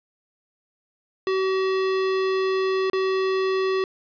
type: tone with dropouts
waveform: square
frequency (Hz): 380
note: F#4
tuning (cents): +46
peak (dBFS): -21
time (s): 1.27-3.84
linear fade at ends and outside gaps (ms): 1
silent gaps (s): 2.899-2.932
effects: resampled to 11025 Hz + 8-bit